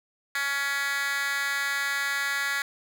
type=tone with high-pass filter; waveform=10% pulse; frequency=280 Hz; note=C#4; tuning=18 cents sharp; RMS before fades=-28 dBFS; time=0.35-2.62 s; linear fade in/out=2 ms; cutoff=1800 Hz; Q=2.7; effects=none